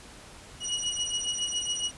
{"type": "beating tone pair", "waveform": "25% pulse", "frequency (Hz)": [2905, 2912.2], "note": ["F#7", "F#7"], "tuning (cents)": [-32, -28], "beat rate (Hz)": 7.2, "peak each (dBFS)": -28, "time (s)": [0.6, 1.92], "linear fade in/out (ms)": 50, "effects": ["pink hiss -48 dBFS RMS until 1.97 s", "resampled to 24000 Hz"]}